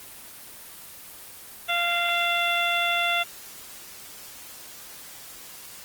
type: harmonic tone with a mistuned harmonic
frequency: 693 Hz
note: F5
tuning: 14 cents flat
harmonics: 1 / 2 / 3 / 4 / 5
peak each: -28 / -28 / -28 / -28 / -28 dBFS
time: 1.68-3.24 s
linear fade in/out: 20 ms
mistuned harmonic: 4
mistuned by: -26 cents
effects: white hiss -43 dBFS RMS until 5.84 s + Opus 24 kbps